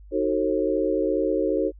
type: chord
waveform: sine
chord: D# diminished seventh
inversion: none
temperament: just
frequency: 311.1 / 373.4 / 448 / 537.6 Hz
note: D#4 / F#4 / A4 / C5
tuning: 0 / +16 / +31 / +47 cents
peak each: -26 dBFS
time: 0.11-1.72 s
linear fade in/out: 50 ms
effects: added 50 Hz sine -43 dBFS peak until 1.79 s